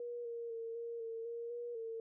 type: tone with pitch steps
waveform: sine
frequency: 479.1 / 467.6 / 456.8 / 466.7 / 454.5 / 467.5 / 477.6 / 453 Hz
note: A#4 / A#4 / A#4 / A#4 / A#4 / A#4 / A#4 / A#4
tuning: +47 / +5 / -35 / +2 / -44 / +5 / +42 / -50 cents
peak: -40 dBFS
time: 0-2 s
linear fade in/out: 2 ms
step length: 250 ms
effects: none